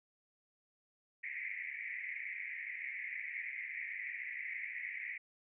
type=band-pass noise; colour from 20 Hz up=pink; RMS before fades=-43 dBFS; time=1.23-5.18 s; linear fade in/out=10 ms; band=1900 to 2300 Hz; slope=96 dB/octave; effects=none